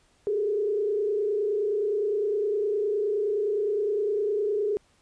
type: tone with frequency modulation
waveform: sine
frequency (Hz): 415.9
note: G#4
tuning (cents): +2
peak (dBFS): -23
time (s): 0.27-4.77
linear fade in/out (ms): 0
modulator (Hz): 29.7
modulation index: 0.84
effects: pink hiss -64 dBFS RMS until 5.01 s + resampled to 22050 Hz